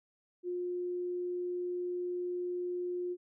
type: tone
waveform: sine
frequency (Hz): 356.4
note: F4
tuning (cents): +35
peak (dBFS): -33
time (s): 0.43-3.17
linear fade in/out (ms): 50
effects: none